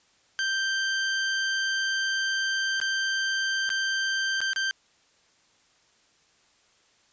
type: tone with dropouts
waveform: sawtooth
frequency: 1568 Hz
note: G6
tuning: in tune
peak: -21 dBFS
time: 0.39-4.71 s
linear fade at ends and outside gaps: 0 ms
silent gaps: 2.801-2.814 / 3.692-3.702 / 4.405-4.415 / 4.533-4.561 s
effects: white hiss -63 dBFS RMS until 7.12 s + resampled to 16000 Hz